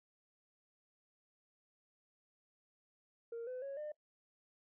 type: tone with pitch steps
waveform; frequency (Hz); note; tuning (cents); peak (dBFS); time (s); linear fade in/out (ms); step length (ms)
sine; 464.4 / 506.4 / 552.3 / 602.3; A#4 / B4 / C#5 / D5; -7 / +43 / -6 / +44; -39; 3.32-3.92; 5; 150
effects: noise-tail reverb RT60 0.1 s tail -23 dB re dry + tanh soft clip ceiling -39 dBFS